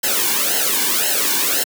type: noise with flanger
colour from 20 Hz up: white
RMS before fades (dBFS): -18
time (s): 0.03-1.64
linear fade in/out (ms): 10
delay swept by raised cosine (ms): 0.84 to 1.58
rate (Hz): 1.9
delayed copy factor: -0.85
effects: high-pass 200 Hz 12 dB/octave